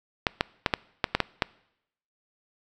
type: clicks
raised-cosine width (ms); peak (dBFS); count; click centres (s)
0.3; -5; 8; 0.268 / 0.409 / 0.662 / 0.738 / 1.042 / 1.15 / 1.203 / 1.422
effects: noise-tail reverb RT60 0.8 s tail -23 dB re dry